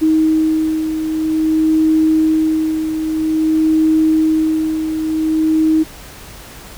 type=beating tone pair; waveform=sine; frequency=315.4 / 315.91 Hz; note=D#4 / D#4; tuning=+24 / +26 cents; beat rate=0.51 Hz; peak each=-12 / -20 dBFS; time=0.01-5.84 s; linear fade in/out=20 ms; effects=added 50 Hz sine -41 dBFS peak until 6.77 s + pink hiss -36 dBFS RMS until 6.77 s